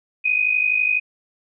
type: tone pair together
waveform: sine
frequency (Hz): 2454 / 2506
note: D#7 / D#7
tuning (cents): -25 / +12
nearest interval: unison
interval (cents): 37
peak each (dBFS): -21 / -18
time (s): 0.24-1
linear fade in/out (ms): 20
effects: none